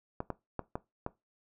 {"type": "clicks", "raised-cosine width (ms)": 1, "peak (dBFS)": -20, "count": 5, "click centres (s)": [0.204, 0.303, 0.593, 0.755, 1.064], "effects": ["noise-tail reverb RT60 0.2 s tail -18 dB re dry"]}